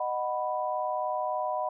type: chord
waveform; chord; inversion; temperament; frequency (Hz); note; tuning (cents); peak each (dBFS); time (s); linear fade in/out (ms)
sine; B major; first; just; 617.4 / 740.8 / 987.8; D#5 / F#5 / B5; -14 / +2 / 0; -32; 0-1.69; 5
effects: none